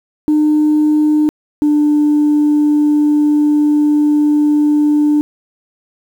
sine tone pair in turn, 303.1 / 297.2 Hz, D#4 / D4, -45 / +21 cents, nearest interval unison, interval 34 cents, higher first, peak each -7 dBFS, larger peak neither, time 0.28-1.29 / 1.62-5.21 s, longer second, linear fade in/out 0 ms, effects tanh soft clip ceiling -6 dBFS + 7-bit

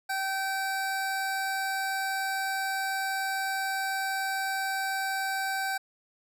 square tone pair together, 773 / 1546 Hz, G5 / G6, -24 / -24 cents, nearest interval octave, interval 1200 cents, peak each -32 / -32 dBFS, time 0.09-5.78 s, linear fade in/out 10 ms, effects none

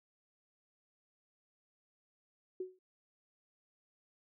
sine tone with exponential decay, 370.7 Hz, F#4, 3 cents sharp, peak -34 dBFS, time 2.6-2.79 s, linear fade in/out 5 ms, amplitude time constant 41 ms, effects none

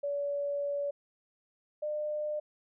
sine tone pair in turn, 571 / 601.8 Hz, D5 / D5, -49 / +42 cents, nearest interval minor second, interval 91 cents, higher second, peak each -30 / -31 dBFS, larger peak first, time 0.03-0.91 / 1.82-2.4 s, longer first, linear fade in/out 10 ms, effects none

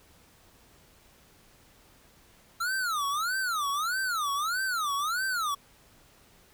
square tone with vibrato, 1318.5 Hz, E6, in tune, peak -28 dBFS, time 2.6-5.55 s, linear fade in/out 10 ms, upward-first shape sine, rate 1.6 Hz, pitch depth 290 cents each way, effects pink hiss -59 dBFS RMS until 6.53 s

